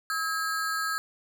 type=ring-modulated tone; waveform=square; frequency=1458 Hz; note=F#6; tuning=26 cents flat; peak=-25 dBFS; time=0.1-0.98 s; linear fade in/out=0 ms; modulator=168 Hz; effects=none